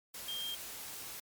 sine tone in noise, 3200 Hz, G7, 35 cents sharp, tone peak -37 dBFS, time 0.28-0.55 s, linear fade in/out 5 ms, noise white, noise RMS -45 dBFS, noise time 0.14-1.2 s, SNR +5 dB, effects MP3 96 kbps

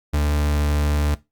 40% pulse tone, 73.7 Hz, D2, 7 cents sharp, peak -17 dBFS, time 0.13-1.15 s, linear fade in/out 10 ms, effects noise-tail reverb RT60 0.2 s tail -17 dB re dry + Opus 48 kbps

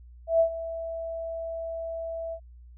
sine tone with ADSR envelope, 659.3 Hz, E5, in tune, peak -16 dBFS, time 0.27-2.4 s, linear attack 130 ms, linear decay 90 ms, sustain -15 dB, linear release 72 ms, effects added 60 Hz sine -46 dBFS peak until 2.77 s

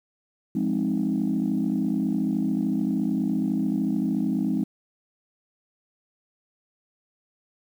sine chord, F minor seventh, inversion none, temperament equal, 174.61 / 207.7 / 261.6 / 311.1 Hz, F3 / Ab3 / C4 / Eb4, 0 / 0 / 0 / 0 cents, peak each -29 / -25 / -26 / -28 dBFS, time 0.55-4.64 s, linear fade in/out 5 ms, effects tanh soft clip ceiling -15 dBFS + 9-bit

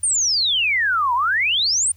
sine exponential two-way sweep, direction down then up, 9397 to 932.3 to 9397 Hz, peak -16 dBFS, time 0.03-1.92 s, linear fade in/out 5 ms, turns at 1.14 s, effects added 87 Hz sine -47 dBFS peak until 1.96 s + white hiss -59 dBFS RMS until 1.96 s

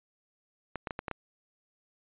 clicks, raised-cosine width 0.5 ms, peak -19 dBFS, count 6, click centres 0.757 / 0.872 / 0.908 / 0.991 / 1.082 / 1.113 s, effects resampled to 8000 Hz

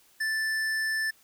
sine tone with hard clipping, 1760 Hz, A6, in tune, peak -28 dBFS, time 0.2-1.11 s, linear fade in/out 10 ms, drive 12 dB, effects white hiss -61 dBFS RMS until 1.23 s

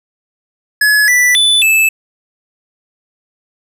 square tone with pitch steps, 1698 / 1974 / 3490 / 2622 Hz, G#6 / B6 / A7 / E7, +38 / -1 / -15 / -10 cents, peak -8 dBFS, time 0.81-1.89 s, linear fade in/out 5 ms, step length 270 ms, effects none

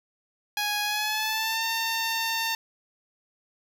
10% pulse tone with pitch glide, 830.6 to 905.8 Hz, G#5 to A#5, 0 to -50 cents, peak -17 dBFS, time 0.57-2.55 s, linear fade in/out 2 ms, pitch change +150 cents, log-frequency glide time 0.84-1.65 s, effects none

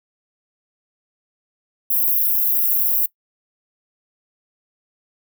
white high-pass noise, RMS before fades -18 dBFS, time 1.9-3.06 s, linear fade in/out 5 ms, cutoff 12000 Hz, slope 48 dB/octave, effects noise-tail reverb RT60 0.1 s tail -21 dB re dry

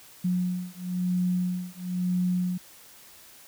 sine beating tone pair, 180 / 181 Hz, F#3 / F#3, -47 / -38 cents, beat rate 1 Hz, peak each -28 dBFS, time 0.24-2.58 s, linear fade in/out 10 ms, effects white hiss -51 dBFS RMS until 3.47 s

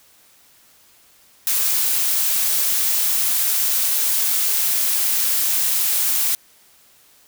blue noise, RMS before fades -19 dBFS, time 1.47-6.35 s, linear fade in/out 0 ms, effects white hiss -53 dBFS RMS until 7.27 s

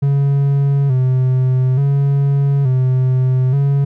triangle tone with vibrato, 134.3 Hz, C3, 46 cents sharp, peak -9 dBFS, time 0.02-3.85 s, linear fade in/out 10 ms, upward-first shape square, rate 0.57 Hz, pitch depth 72 cents each way, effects none

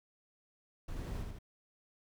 brown noise with echo, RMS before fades -41 dBFS, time 0.88-1.23 s, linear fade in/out 5 ms, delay 79 ms, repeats 2, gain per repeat -3 dB, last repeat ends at 1.388 s, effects none

